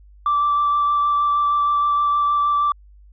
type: tone with vibrato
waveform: sine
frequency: 1167 Hz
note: D6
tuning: 11 cents flat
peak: -14 dBFS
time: 0.26-2.72 s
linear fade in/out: 2 ms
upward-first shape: sine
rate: 6.4 Hz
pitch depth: 10 cents each way
effects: tanh soft clip ceiling -12 dBFS + added 50 Hz sine -44 dBFS peak until 3.12 s